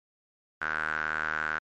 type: tone with band-pass filter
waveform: sawtooth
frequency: 77.78 Hz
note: D#2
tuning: in tune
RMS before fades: -31 dBFS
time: 0.61-1.59 s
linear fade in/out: 10 ms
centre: 1500 Hz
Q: 8.6
effects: MP3 48 kbps